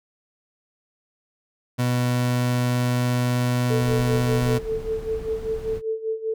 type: tone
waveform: 30% pulse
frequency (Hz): 123.4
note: B2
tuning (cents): -1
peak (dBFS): -17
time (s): 1.78-4.59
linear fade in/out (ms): 20
type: tone with tremolo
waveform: sine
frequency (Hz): 442.9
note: A4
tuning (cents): +11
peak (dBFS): -21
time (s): 3.7-6.34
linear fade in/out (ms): 5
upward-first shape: sine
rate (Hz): 5.1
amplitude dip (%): 80
type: noise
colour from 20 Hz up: brown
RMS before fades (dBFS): -35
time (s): 3.78-5.82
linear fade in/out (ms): 50
effects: none